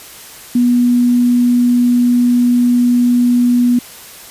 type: tone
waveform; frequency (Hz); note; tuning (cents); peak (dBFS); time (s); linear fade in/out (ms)
sine; 243.6; B3; -24; -8; 0.55-3.79; 5
effects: white hiss -35 dBFS RMS until 4.3 s + resampled to 32000 Hz